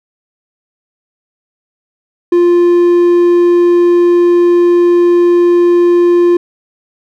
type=tone; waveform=triangle; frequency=349.2 Hz; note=F4; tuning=in tune; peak=-3 dBFS; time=2.32-6.37 s; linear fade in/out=5 ms; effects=none